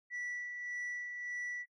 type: tone with tremolo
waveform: sine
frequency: 1957 Hz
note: B6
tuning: 16 cents flat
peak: -34 dBFS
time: 0.1-1.66 s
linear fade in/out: 50 ms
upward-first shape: sine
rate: 1.7 Hz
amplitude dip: 50%
effects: noise-tail reverb RT60 0.1 s tail -26 dB re dry + tanh soft clip ceiling -36 dBFS